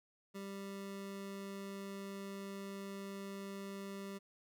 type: tone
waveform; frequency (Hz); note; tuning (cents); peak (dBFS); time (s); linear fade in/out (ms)
25% pulse; 197; G3; +9; -40; 0.34-4.19; 20
effects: none